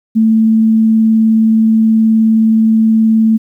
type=tone with vibrato; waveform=sine; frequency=221.7 Hz; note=A3; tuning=13 cents sharp; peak=-6 dBFS; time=0.15-3.38 s; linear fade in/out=20 ms; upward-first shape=triangle; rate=19 Hz; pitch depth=10 cents each way; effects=8-bit